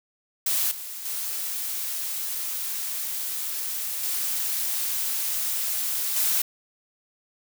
blue noise with level steps, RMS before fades -24 / -36 / -30 / -27 / -23 dBFS, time 0.46-6.42 s, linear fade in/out 5 ms, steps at 0.71 / 1.05 / 4.03 / 6.16 s, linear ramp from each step 5 ms, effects none

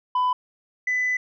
sine tone pair in turn, 1000 / 2000 Hz, B5 / B6, +21 / +21 cents, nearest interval octave, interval 1200 cents, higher second, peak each -16 / -19 dBFS, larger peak first, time 0.15-0.33 / 0.87-1.17 s, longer second, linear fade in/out 5 ms, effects tanh soft clip ceiling -18 dBFS

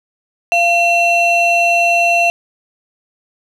triangle ring-modulated tone, 1700 Hz, G#6, 40 cents sharp, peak -5 dBFS, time 0.52-2.3 s, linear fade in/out 0 ms, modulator 1010 Hz, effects none

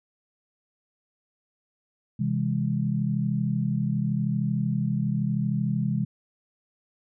sine chord, C augmented, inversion none, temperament just, 130.81 / 163.52 / 204.4 Hz, C3 / E3 / G#3, 0 / -14 / -27 cents, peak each -27 / -28 / -27 dBFS, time 2.19-6.05 s, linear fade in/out 10 ms, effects none

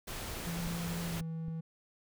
pink noise, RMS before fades -41 dBFS, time 0.07-1.21 s, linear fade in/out 10 ms
triangle tone with pitch glide, 170 to 162.42 Hz, F3 to E3, -46 to -25 cents, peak -34 dBFS, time 0.46-1.61 s, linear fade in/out 10 ms, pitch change -79 cents, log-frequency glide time 1.06-1.25 s
click train, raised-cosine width 5 ms, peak -33 dBFS, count 4, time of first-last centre 0.67-1.483 s, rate 3.69 Hz
effects none

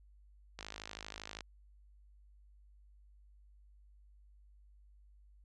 click train, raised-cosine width 0.2 ms, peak -26 dBFS, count 44, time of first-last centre 0.59-1.407 s, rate 52.6 Hz, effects added 50 Hz sine -59 dBFS peak until 5.44 s + resampled to 24000 Hz

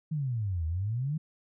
sine exponential two-way sweep, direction down then up, 162 to 77.78 to 162 Hz, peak -28 dBFS, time 0.11-1.18 s, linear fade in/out 10 ms, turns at 0.66 s, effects none

